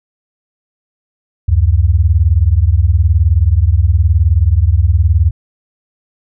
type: beating tone pair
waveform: sine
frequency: 72.5 / 91.5 Hz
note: D2 / F#2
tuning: -22 / -19 cents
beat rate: 19 Hz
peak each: -10 dBFS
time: 1.48-5.31 s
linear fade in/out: 10 ms
effects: none

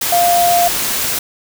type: tone in noise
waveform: sine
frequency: 698.5 Hz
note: F5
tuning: in tune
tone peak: -10 dBFS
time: 0.12-0.68 s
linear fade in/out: 5 ms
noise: white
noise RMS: -18 dBFS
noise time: 0.01-1.19 s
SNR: +5 dB
effects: none

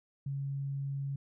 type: tone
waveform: sine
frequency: 138.6 Hz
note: C#3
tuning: in tune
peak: -33 dBFS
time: 0.26-1.16 s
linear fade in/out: 5 ms
effects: none

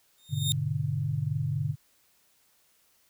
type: tone with exponential growth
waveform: sawtooth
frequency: 3670 Hz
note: A#7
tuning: 28 cents flat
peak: -21 dBFS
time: 0.18-0.52 s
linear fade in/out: 0 ms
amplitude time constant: 73 ms
type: chord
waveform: sine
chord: G# diminished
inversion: none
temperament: equal with one note detuned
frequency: 102.16 / 123.47 / 146.83 Hz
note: G#2 / B2 / D3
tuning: -28 / 0 / 0 cents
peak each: -33 / -32 / -29 dBFS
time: 0.29-1.76 s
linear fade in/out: 50 ms
effects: white hiss -66 dBFS RMS until 3.09 s

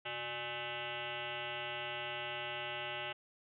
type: tone with frequency modulation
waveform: sine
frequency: 1760 Hz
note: A6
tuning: in tune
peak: -38 dBFS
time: 0.05-3.13 s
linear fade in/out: 10 ms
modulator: 232 Hz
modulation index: 5.9
effects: none

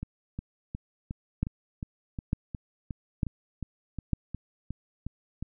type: two click trains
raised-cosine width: 5 ms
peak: -13 / -22 dBFS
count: 4 / 16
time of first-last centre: 1.43-4.133 / 0.03-5.426 s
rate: 1.11 / 2.78 Hz
effects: none

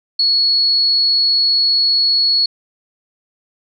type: tone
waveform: sine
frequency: 4365 Hz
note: C#8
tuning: 28 cents flat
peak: -11 dBFS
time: 0.19-2.46 s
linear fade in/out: 5 ms
effects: none

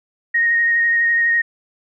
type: tone with vibrato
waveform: sine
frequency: 1864.7 Hz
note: A#6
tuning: in tune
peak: -13 dBFS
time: 0.34-1.42 s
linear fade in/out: 10 ms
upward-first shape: sine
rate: 12 Hz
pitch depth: 14 cents each way
effects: none

